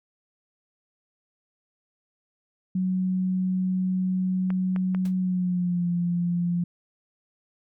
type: tone with pitch glide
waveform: sine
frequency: 185.4 to 173.99 Hz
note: F#3 to F3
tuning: +4 to -6 cents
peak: -22 dBFS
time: 2.75-6.64 s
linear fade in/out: 5 ms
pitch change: -110 cents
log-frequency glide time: 5.17-5.88 s
type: clicks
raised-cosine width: 0.5 ms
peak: -22 dBFS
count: 3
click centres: 4.504 / 4.762 / 4.948 s
type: noise with exponential decay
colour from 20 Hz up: pink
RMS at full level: -40 dBFS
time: 5.05-5.15 s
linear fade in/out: 5 ms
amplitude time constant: 21 ms
effects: none